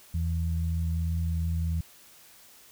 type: tone pair together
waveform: sine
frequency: 81.81 / 164.81 Hz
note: E2 / E3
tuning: -13 / 0 cents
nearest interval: octave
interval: 1213 cents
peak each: -26 / -33 dBFS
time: 0.14-1.81 s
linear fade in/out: 5 ms
effects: white hiss -54 dBFS RMS until 2.71 s